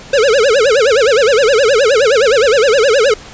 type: tone with vibrato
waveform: square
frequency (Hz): 493.9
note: B4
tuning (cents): 0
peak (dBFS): -8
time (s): 0.13-3.14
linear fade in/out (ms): 5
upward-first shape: sine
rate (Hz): 9.6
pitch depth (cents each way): 270
effects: pink hiss -34 dBFS RMS until 3.33 s + resampled to 16000 Hz